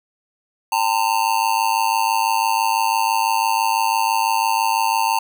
square tone with amplitude modulation, 900 Hz, A5, 39 cents sharp, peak -13 dBFS, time 0.72-5.19 s, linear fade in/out 5 ms, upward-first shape sine, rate 106 Hz, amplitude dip 90%, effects none

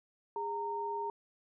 sine tone pair together, 409.6 / 921.8 Hz, G#4 / A#5, -24 / -20 cents, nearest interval octave + major second, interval 1404 cents, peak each -39 / -35 dBFS, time 0.36-1.1 s, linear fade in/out 2 ms, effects none

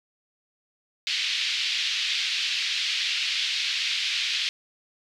pink band-pass noise, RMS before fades -27 dBFS, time 1.07-4.49 s, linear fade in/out 0 ms, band 2500 to 4500 Hz, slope 24 dB/octave, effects none

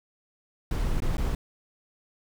brown noise with dropouts, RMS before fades -26 dBFS, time 0.71-1.35 s, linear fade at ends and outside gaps 2 ms, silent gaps 1.003-1.021 / 1.17-1.18 s, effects none

